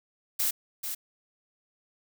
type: noise with echo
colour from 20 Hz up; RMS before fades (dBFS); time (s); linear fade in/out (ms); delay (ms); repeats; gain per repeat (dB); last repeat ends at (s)
blue; -27; 0.39-0.51; 10; 440; 1; -7; 0.95
effects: none